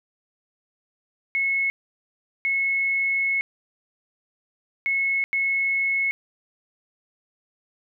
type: tone bursts at uneven times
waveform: sine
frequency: 2187 Hz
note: C#7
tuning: 24 cents flat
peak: -20 dBFS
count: 4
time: 1.35-1.7 / 2.45-3.41 / 4.86-5.24 / 5.33-6.11 s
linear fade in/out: 0 ms
effects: none